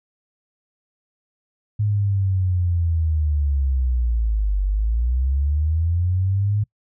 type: linear two-way sweep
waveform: sine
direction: down then up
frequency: 105.9 to 47.46 to 105.9 Hz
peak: -17 dBFS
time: 1.79-6.64 s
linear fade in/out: 10 ms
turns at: 4.63 s
effects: noise-tail reverb RT60 0.1 s tail -25 dB re dry